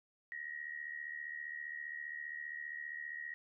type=tone with amplitude modulation; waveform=sine; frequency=1894 Hz; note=A#6; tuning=27 cents sharp; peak=-38 dBFS; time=0.32-3.34 s; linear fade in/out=0 ms; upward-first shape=sine; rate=75.1 Hz; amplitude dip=75%; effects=none